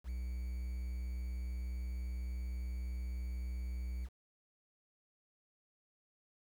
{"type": "tone with quantisation", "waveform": "triangle", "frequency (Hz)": 61.74, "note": "B1", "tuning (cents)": 0, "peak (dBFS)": -35, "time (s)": [0.04, 4.09], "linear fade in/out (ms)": 50, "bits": 10, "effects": []}